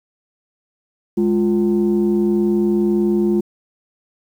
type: tone pair together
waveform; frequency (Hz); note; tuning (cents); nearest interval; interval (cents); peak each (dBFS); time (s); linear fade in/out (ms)
sine; 207.4 / 349.2; G#3 / F4; -2 / 0; major sixth; 902; -15; 1.17-3.41; 10
effects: tanh soft clip ceiling -9 dBFS + 8-bit